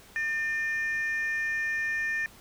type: tone pair together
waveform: sine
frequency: 1800 / 2415 Hz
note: A6 / D7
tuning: +39 / +48 cents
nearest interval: perfect fourth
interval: 509 cents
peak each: -26 / -34 dBFS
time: 0.16-2.26 s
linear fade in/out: 0 ms
effects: tanh soft clip ceiling -23 dBFS + pink hiss -53 dBFS RMS until 2.4 s